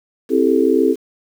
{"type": "chord", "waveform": "sine", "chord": "A minor seventh", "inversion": "first", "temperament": "just", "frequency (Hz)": [264, 330, 396, 440], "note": ["C4", "E4", "G4", "A4"], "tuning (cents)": [16, 2, 18, 0], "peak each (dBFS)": -17, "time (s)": [0.29, 0.96], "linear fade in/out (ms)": 50, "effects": ["7-bit"]}